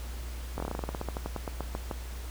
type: slowing click train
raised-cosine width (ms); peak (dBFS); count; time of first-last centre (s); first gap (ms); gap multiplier
1; -19; 20; 0.58-1.912; 21; 1.12
effects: added 60 Hz sine -36 dBFS peak until 2.3 s + pink hiss -47 dBFS RMS until 2.3 s